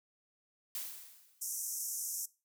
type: noise with exponential decay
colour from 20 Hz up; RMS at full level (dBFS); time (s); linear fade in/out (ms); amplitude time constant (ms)
blue; -38; 0.75-1.54; 1; 170
type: band-pass noise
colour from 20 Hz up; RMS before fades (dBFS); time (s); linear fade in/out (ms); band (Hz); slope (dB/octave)
pink; -39; 1.41-2.26; 10; 5600 to 15000; 96
effects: noise-tail reverb RT60 0.3 s tail -20 dB re dry